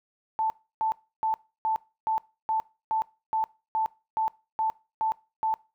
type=tone bursts; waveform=sine; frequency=881 Hz; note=A5; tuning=2 cents sharp; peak=-23 dBFS; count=13; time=0.39-5.54 s; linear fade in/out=0 ms; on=110 ms; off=310 ms; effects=noise-tail reverb RT60 0.3 s tail -22 dB re dry